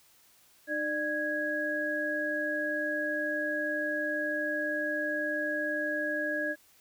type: tone cluster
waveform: sine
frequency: 305.4 / 597 / 1657 Hz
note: D#4 / D5 / G#6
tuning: -32 / +28 / -4 cents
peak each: -36 / -34 / -31 dBFS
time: 0.67-6.56 s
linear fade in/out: 50 ms
effects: white hiss -62 dBFS RMS until 6.8 s